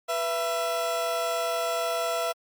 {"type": "tone pair together", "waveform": "30% pulse", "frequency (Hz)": [491.5, 670], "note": ["B4", "E5"], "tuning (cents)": [-8, 28], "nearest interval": "perfect fourth", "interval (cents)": 536, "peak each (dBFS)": [-30, -24], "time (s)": [0.08, 2.33], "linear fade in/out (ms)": 20, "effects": ["Opus 48 kbps"]}